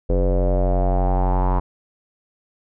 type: tone with low-pass filter sweep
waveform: square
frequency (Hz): 45.86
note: F#1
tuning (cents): -15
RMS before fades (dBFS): -18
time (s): 0.09-1.6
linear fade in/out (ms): 10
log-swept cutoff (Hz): 490 to 970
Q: 5.4
effects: none